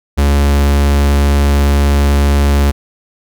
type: tone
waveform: 45% pulse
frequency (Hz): 71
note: C#2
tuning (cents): +42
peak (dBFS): -8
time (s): 0.17-2.72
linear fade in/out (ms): 20
effects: none